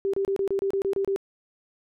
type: tone bursts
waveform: sine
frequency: 392 Hz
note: G4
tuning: in tune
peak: -22 dBFS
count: 10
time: 0.05-1.161 s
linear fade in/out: 0 ms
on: 85 ms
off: 29 ms
effects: none